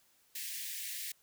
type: high-pass noise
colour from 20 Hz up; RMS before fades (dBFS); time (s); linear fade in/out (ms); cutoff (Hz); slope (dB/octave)
white; -41; 0.35-1.12; 5; 1700; 96
effects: white hiss -69 dBFS RMS until 1.22 s